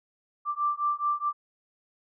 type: beating tone pair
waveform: sine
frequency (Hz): 1174.7 / 1179.4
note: D6 / D6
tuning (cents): 0 / +7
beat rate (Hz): 4.7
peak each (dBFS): -28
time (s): 0.45-1.33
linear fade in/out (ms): 50
effects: none